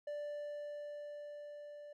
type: tone with level ramp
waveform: triangle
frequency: 587.3 Hz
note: D5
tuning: in tune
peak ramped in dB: -37 to -47 dBFS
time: 0.07-1.93 s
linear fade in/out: 5 ms
effects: none